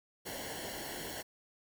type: noise with comb filter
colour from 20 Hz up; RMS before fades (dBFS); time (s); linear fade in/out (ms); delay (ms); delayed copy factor
pink; -42; 0.25-1.23; 20; 0.81; -0.8
effects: none